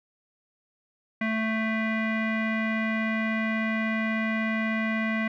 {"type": "tone with low-pass filter", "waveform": "square", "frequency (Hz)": 220.9, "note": "A3", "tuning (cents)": 7, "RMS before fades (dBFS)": -27, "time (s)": [1.21, 5.28], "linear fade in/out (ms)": 5, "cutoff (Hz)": 2100, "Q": 6.3, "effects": []}